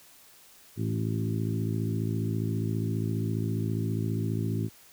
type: harmonic tone with a mistuned harmonic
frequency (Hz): 54.8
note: A1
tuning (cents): -6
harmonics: 2 / 3 / 4 / 5 / 6 / 7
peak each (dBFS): -29 / -33 / -35 / -37 / -39 / -40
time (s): 0.76-4.7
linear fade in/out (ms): 50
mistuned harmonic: 6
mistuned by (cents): +16
effects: white hiss -55 dBFS RMS until 4.92 s